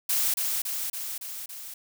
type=noise with echo; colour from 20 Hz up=blue; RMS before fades=-25 dBFS; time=0.09-0.34 s; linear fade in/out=5 ms; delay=280 ms; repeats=5; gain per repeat=-3 dB; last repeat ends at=1.74 s; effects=none